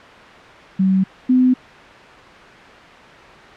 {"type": "tone pair in turn", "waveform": "sine", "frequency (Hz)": [190.1, 254.2], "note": ["F#3", "C4"], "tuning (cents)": [47, -50], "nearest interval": "perfect fourth", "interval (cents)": 503, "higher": "second", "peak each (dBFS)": [-12, -10], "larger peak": "second", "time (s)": [[0.79, 1.04], [1.29, 1.54]], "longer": "neither", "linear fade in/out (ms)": 10, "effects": ["white hiss -39 dBFS RMS until 3.56 s", "low-pass 2000 Hz 12 dB/octave"]}